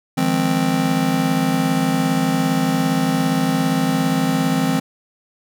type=chord; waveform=square; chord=F minor seventh; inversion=third; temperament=just; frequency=157.15 / 174.61 / 209.5 / 261.9 Hz; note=Eb3 / F3 / Ab3 / C4; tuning=+18 / 0 / +15 / +2 cents; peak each=-24 / -23 / -25 / -20 dBFS; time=0.17-4.8 s; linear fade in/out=10 ms; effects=none